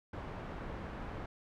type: low-pass noise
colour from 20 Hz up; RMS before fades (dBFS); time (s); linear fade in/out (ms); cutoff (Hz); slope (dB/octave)
pink; -43; 0.13-1.26; 5; 1500; 12
effects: none